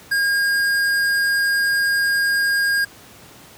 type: tone with tanh clipping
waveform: sine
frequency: 1621 Hz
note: G#6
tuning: 42 cents flat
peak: -18 dBFS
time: 0.11-2.85 s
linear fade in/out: 10 ms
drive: 16 dB
effects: pink hiss -44 dBFS RMS until 3.57 s + high-pass 80 Hz 12 dB/octave